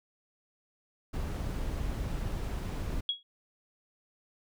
brown noise, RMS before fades -34 dBFS, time 1.13-3.01 s, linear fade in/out 10 ms
sine tone with exponential decay, 3322 Hz, G#7, in tune, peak -24 dBFS, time 3.09-3.23 s, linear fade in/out 2 ms, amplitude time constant 29 ms
effects none

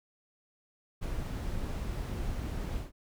brown noise with ADSR envelope, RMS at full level -33 dBFS, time 1.01-2.92 s, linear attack 24 ms, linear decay 24 ms, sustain -2 dB, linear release 140 ms, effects none

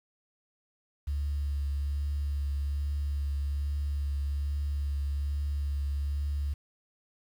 sine tone with vibrato, 71.5 Hz, D2, 46 cents flat, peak -27 dBFS, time 1.07-6.54 s, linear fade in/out 10 ms, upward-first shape triangle, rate 1.2 Hz, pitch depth 24 cents each way, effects tanh soft clip ceiling -24 dBFS + 9-bit

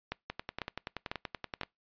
two click trains, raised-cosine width 0.3 ms, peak -20 / -18 dBFS, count 15 / 4, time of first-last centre 0.3-1.633 / 0.12-1.613 s, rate 10.5 / 2.01 Hz, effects noise-tail reverb RT60 0.2 s tail -25 dB re dry + resampled to 11025 Hz

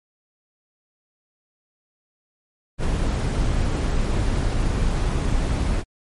brown noise, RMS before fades -21 dBFS, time 2.78-5.84 s, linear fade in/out 50 ms, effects MP3 48 kbps

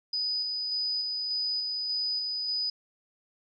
sine tone with tremolo, 4978 Hz, D#8, in tune, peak -27 dBFS, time 0.13-2.7 s, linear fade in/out 5 ms, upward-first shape square, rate 1.7 Hz, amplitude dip 25%, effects none

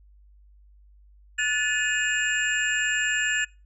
sine tone cluster, 1469 / 1739 / 2515 / 2842 / 7330 Hz, F#6 / A6 / D#7 / F7 / A#8, -13 / -21 / +18 / +30 / -30 cents, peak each -33 / -24 / -31 / -32 / -33 dBFS, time 1.38-3.45 s, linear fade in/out 10 ms, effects noise-tail reverb RT60 0.3 s tail -23 dB re dry + added 50 Hz sine -51 dBFS peak until 3.65 s

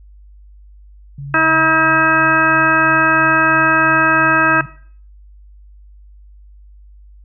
sine tone with tremolo, 140 Hz, C#3, 18 cents sharp, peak -24 dBFS, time 1.18-4.66 s, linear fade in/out 5 ms, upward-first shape sine, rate 3 Hz, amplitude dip 40%
harmonic tone, 320 Hz, D#4, 49 cents sharp, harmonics 1 / 2 / 3 / 4 / 5 / 6 / 8, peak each -20 / -22 / -20 / -16 / -14 / -24 / -21 dBFS, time 1.34-4.61 s, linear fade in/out 2 ms
effects noise-tail reverb RT60 0.5 s tail -17 dB re dry + added 50 Hz sine -39 dBFS peak until 7.24 s

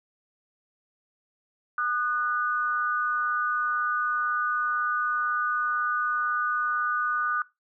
sine tone pair together, 1218 / 1480 Hz, D#6 / F#6, -37 / 0 cents, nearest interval minor third, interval 337 cents, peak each -27 dBFS, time 1.78-7.42 s, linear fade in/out 2 ms, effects noise-tail reverb RT60 0.2 s tail -18 dB re dry

